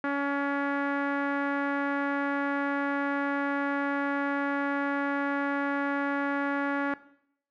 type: tone with low-pass filter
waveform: sawtooth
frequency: 281.8 Hz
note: C#4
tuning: 29 cents sharp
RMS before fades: -29 dBFS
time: 0.04-6.94 s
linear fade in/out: 2 ms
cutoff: 1600 Hz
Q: 3
effects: noise-tail reverb RT60 0.7 s tail -17 dB re dry